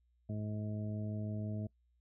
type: harmonic tone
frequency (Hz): 106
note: G#2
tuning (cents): +36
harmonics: 1 / 2 / 3 / 4 / 5 / 6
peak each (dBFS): -38 / -41 / -50 / -54 / -60 / -50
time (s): 0.29-1.67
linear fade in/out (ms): 5
effects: noise-tail reverb RT60 0.1 s tail -23 dB re dry + added 60 Hz sine -70 dBFS peak until 2 s

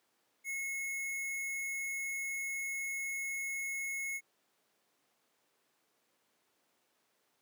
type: tone with sample-and-hold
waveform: sine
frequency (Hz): 2176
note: C#7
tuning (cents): -33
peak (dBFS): -35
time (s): 0.44-4.21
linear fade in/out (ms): 50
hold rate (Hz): 8820
effects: pink hiss -75 dBFS RMS until 7.41 s + high-pass 300 Hz 12 dB/octave

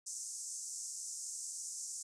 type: band-pass noise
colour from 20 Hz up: white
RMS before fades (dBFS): -44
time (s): 0.06-2.03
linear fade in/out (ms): 10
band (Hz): 5800 to 8700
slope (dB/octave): 48
effects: none

